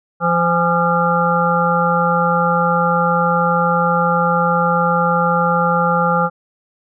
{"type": "harmonic tone with a mistuned harmonic", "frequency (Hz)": 172.1, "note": "F3", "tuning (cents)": -25, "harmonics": [1, 3, 5, 7, 8], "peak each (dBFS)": [-19, -19, -19, -19, -19], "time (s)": [0.2, 6.3], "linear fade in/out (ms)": 50, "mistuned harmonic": 5, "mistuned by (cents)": -62, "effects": []}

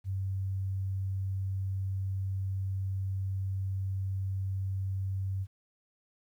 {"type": "tone", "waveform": "sine", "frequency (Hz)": 96.1, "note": "G2", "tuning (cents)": -34, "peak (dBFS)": -30, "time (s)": [0.04, 5.47], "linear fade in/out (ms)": 50, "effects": ["11-bit"]}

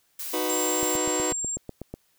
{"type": "noise", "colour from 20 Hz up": "blue", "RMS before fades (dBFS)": -34, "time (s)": [0.19, 0.97], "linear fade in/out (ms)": 5}
{"type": "chord", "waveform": "sawtooth", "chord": "B major", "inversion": "first", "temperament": "just", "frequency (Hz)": [308.7, 370.4, 493.9], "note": ["D#4", "F#4", "B4"], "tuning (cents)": [-14, 2, 0], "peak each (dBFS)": -26, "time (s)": [0.33, 1.33], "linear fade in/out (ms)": 10}
{"type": "tone", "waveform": "sine", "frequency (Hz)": 7430, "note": "A#8", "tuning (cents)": -7, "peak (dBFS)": -27, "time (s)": [0.49, 1.57], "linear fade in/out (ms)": 10}
{"type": "click train", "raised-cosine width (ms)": 2, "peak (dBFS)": -21, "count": 10, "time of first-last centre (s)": [0.83, 1.94], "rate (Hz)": 8.11}
{"effects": ["white hiss -67 dBFS RMS until 2.18 s"]}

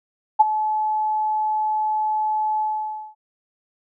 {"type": "tone with ADSR envelope", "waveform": "sine", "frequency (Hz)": 860, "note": "A5", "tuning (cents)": -40, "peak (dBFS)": -6, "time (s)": [0.39, 3.15], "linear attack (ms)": 17, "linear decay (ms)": 22, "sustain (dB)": -13, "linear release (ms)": 550, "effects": []}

